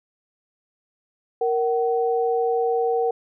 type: tone pair together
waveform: sine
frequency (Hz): 466.2 / 755.7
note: A#4 / F#5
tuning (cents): 0 / +36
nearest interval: minor sixth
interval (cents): 836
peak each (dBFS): -20 / -24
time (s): 1.41-3.11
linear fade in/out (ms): 5
effects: none